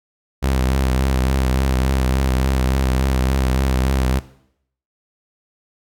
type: tone with vibrato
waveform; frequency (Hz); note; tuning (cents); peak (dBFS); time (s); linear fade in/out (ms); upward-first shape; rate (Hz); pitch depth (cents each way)
sawtooth; 65.41; C2; 0; -12; 0.42-4.2; 20; triangle; 3.5; 57
effects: noise-tail reverb RT60 0.7 s tail -17 dB re dry